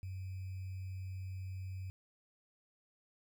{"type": "tone with sample-and-hold", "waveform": "sine", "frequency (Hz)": 93.9, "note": "F#2", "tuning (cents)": 26, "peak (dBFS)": -40, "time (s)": [0.03, 1.9], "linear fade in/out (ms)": 0, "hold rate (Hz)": 2450, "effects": []}